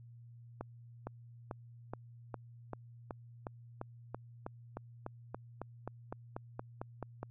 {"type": "accelerating click train", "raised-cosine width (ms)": 1, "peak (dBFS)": -26, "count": 22, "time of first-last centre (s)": [0.61, 7.23], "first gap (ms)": 460, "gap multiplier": 0.96, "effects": ["added 118 Hz sine -52 dBFS peak until 7.3 s"]}